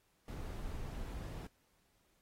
brown noise, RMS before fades -43 dBFS, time 0.28-1.47 s, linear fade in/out 2 ms, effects pink hiss -75 dBFS RMS until 2.21 s + AAC 48 kbps

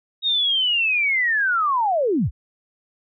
sine linear sweep, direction down, 3767 to 36.7 Hz, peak -17 dBFS, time 0.22-2.31 s, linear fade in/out 50 ms, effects none

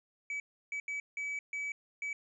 triangle tone bursts at uneven times, 2287 Hz, D7, 47 cents flat, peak -33 dBFS, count 6, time 0.3-0.4 / 0.72-0.8 / 0.88-1 / 1.17-1.39 / 1.53-1.72 / 2.02-2.13 s, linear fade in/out 2 ms, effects resampled to 22050 Hz

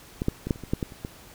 clicks, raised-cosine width 3 ms, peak -14 / -9 / -17 / -9 / -29 / -23 / -10 / -14 / -29 / -19 dBFS, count 10, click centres 0.219 / 0.284 / 0.47 / 0.508 / 0.559 / 0.637 / 0.735 / 0.828 / 0.922 / 1.049 s, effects pink hiss -49 dBFS RMS until 1.34 s

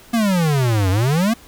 square exponential two-way sweep, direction down then up, 239.9 to 90.7 to 239.9 Hz, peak -15 dBFS, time 0.13-1.34 s, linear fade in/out 10 ms, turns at 0.9 s, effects pink hiss -45 dBFS RMS until 1.47 s

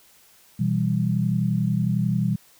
sine chord, E minor, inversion second, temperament equal, 123.47 / 164.81 / 196 Hz, B2 / E3 / G3, 0 / 0 / 0 cents, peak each -24 / -24 / -24 dBFS, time 0.59-2.36 s, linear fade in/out 10 ms, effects white hiss -55 dBFS RMS until 2.59 s

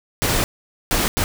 pink noise bursts at uneven times, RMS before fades -19 dBFS, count 3, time 0.22-0.44 / 0.91-1.08 / 1.17-1.24 s, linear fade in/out 0 ms, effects none

